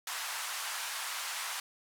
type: band-pass noise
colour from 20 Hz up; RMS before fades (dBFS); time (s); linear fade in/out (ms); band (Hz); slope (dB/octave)
pink; -38; 0.07-1.6; 2; 890 to 13000; 24
effects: none